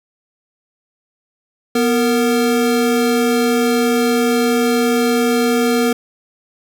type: tone pair together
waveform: square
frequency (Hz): 244.5 / 461.5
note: B3 / A#4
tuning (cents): -17 / -17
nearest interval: major seventh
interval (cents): 1100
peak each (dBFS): -16 / -17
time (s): 1.75-5.93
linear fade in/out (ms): 5
effects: none